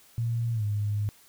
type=tone with pitch glide; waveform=sine; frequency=116.54 to 103.83 Hz; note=A#2 to G#2; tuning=0 to 0 cents; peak=-25 dBFS; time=0.18-1.09 s; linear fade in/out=0 ms; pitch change=-200 cents; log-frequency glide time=0.53-0.64 s; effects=white hiss -57 dBFS RMS until 1.28 s